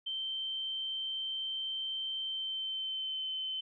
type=tone with pitch glide; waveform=sine; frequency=3116 to 3068 Hz; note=G7 to G7; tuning=-11 to -38 cents; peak=-34 dBFS; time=0.06-3.61 s; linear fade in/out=10 ms; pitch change=-27 cents; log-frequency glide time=2.22-3.27 s; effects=none

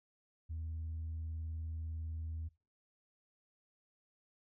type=tone with vibrato; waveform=sine; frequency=80.4 Hz; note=E2; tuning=43 cents flat; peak=-37 dBFS; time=0.49-2.49 s; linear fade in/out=20 ms; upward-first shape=sine; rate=20 Hz; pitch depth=34 cents each way; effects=noise-tail reverb RT60 0.3 s tail -22 dB re dry + tanh soft clip ceiling -36 dBFS

